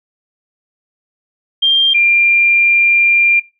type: tone pair in turn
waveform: sine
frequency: 3188 / 2388 Hz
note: G7 / D7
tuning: +28 / +28 cents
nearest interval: perfect fourth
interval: 500 cents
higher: first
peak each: -8 dBFS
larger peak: neither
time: 1.62-1.94 / 1.94-3.4 s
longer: second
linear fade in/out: 10 ms
effects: noise-tail reverb RT60 0.3 s tail -21 dB re dry